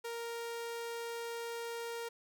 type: tone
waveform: sawtooth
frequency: 466.2 Hz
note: A#4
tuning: in tune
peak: -35 dBFS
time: 0.04-2.09 s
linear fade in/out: 10 ms
effects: none